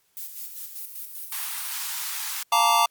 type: noise with tremolo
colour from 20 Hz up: violet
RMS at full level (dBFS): -35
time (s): 0.17-1.46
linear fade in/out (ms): 0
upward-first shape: square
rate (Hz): 5.1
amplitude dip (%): 45
type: high-pass noise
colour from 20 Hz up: white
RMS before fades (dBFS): -31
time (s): 1.32-2.43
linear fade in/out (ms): 2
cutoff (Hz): 810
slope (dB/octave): 48
type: chord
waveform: square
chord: Bb major seventh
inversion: second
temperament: just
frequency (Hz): 699.2 / 874.1 / 932.3 / 1165.4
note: F5 / A5 / Bb5 / D6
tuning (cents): +2 / -12 / 0 / -14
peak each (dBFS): -27 / -25 / -22 / -23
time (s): 2.52-2.86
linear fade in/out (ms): 5
effects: white hiss -67 dBFS RMS until 2.9 s + Opus 48 kbps